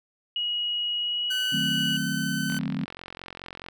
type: tone with pitch glide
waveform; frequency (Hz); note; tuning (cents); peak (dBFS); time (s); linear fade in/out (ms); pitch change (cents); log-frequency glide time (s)
sine; 2900 to 2930; F#7 to F#7; -35 to -18; -25; 0.36-1.97; 2; +17; 0.98-1.51
type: tone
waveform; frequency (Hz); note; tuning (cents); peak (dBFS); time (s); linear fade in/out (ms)
sawtooth; 1521; F#6; +47; -26; 1.3-2.59; 10
type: chord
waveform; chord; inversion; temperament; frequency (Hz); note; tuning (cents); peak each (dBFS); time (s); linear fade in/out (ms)
sine; D# diminished seventh; none; equal with one note detuned; 154.49 / 185 / 220 / 261.6; D#3 / F#3 / A3 / C4; -12 / 0 / 0 / 0; -32; 1.52-2.85; 10
type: click train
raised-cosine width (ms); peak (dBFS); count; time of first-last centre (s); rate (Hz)
0.3; -22; 54; 2.5-3.686; 44.7
effects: none